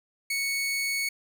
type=tone; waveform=sawtooth; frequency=2217 Hz; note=C#7; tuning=in tune; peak=-23 dBFS; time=0.3-1.09 s; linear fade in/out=5 ms; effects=none